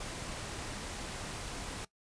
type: noise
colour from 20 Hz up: pink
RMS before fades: -41 dBFS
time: 0-1.85 s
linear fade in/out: 5 ms
effects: noise-tail reverb RT60 0.1 s tail -19 dB re dry + resampled to 22050 Hz